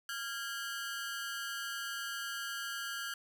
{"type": "ring-modulated tone", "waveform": "sawtooth", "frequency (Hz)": 1513, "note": "F#6", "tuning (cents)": 38, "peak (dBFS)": -31, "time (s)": [0.09, 3.14], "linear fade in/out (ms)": 2, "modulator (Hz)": 124, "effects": []}